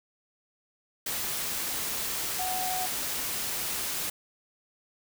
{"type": "tone in noise", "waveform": "sine", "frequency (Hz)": 740, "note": "F#5", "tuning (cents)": 0, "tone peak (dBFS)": -31, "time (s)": [2.39, 2.86], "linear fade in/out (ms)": 5, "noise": "white", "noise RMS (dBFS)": -32, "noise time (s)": [1.06, 4.1], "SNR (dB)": -2, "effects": []}